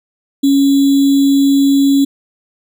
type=tone with sample-and-hold; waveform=sine; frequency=277.2 Hz; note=C#4; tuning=in tune; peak=-7 dBFS; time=0.43-2.05 s; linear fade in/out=10 ms; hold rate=3675 Hz; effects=none